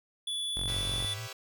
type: tone with pitch glide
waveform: square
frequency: 3438 to 3464 Hz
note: A7 to A7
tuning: -41 to -28 cents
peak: -32 dBFS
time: 0.27-1.14 s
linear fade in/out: 5 ms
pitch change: +13 cents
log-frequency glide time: 0.44-0.87 s
type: tone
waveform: sawtooth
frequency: 46.25 Hz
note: F#1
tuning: in tune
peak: -32 dBFS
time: 0.56-1.06 s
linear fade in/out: 10 ms
type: tone with vibrato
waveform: sine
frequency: 106.6 Hz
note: G#2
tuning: 46 cents sharp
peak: -38 dBFS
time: 0.61-1.28 s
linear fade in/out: 20 ms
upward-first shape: square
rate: 3.5 Hz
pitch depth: 100 cents each way
type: chord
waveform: 5% pulse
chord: C# half-diminished seventh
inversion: second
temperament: equal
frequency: 392 / 493.9 / 554.4 / 659.3 Hz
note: G4 / B4 / C#5 / E5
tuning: 0 / 0 / 0 / 0 cents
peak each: -35 dBFS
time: 0.68-1.33 s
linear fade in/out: 5 ms
effects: none